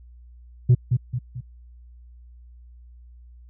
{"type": "tone with echo", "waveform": "sine", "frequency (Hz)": 123.47, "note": "B2", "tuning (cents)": 0, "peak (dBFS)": -8, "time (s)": [0.69, 0.75], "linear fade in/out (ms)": 10, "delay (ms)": 220, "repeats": 3, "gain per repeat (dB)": -7, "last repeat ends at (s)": 1.41, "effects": ["tanh soft clip ceiling -10 dBFS", "added 60 Hz sine -44 dBFS peak until 3.49 s"]}